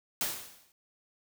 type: noise with exponential decay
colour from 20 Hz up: white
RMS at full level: -29 dBFS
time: 0.21-0.72 s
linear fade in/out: 1 ms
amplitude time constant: 110 ms
effects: none